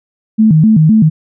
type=tone with vibrato; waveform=sine; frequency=185 Hz; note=F#3; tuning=in tune; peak=-4 dBFS; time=0.38-1.1 s; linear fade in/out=20 ms; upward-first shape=square; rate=3.9 Hz; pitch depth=290 cents each way; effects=none